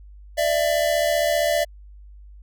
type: tone pair together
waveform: square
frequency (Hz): 592.7 / 668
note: D5 / E5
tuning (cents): +16 / +23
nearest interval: major second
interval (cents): 207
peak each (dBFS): -22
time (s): 0.37-1.65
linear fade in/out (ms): 20
effects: added 50 Hz sine -41 dBFS peak until 2.42 s